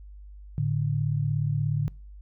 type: tone pair together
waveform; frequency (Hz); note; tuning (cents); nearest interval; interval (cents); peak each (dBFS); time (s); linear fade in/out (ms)
sine; 110 / 146.83; A2 / D3; 0 / 0; perfect fourth; 500; -27 / -25; 0.58-1.88; 0
effects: noise-tail reverb RT60 0.4 s tail -25 dB re dry + added 50 Hz sine -42 dBFS peak until 2.21 s